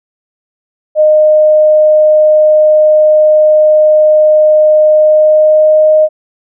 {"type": "tone with pitch glide", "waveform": "sine", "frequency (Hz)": [614, 619], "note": ["D#5", "D#5"], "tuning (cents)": [-23, -9], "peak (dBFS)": -3, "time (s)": [0.95, 6.09], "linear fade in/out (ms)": 50, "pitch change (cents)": 14, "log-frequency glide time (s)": [4.89, 5.98], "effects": []}